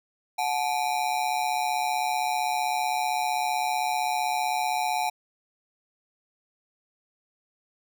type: ring-modulated tone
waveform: square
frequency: 795 Hz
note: G5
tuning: 24 cents sharp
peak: -22 dBFS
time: 0.38-5.1 s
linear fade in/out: 10 ms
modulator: 67.8 Hz
effects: none